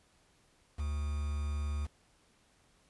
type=tone with quantisation; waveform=triangle; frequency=73.42 Hz; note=D2; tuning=in tune; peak=-30 dBFS; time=0.78-1.87 s; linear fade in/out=20 ms; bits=8; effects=pink hiss -68 dBFS RMS until 2.89 s + resampled to 24000 Hz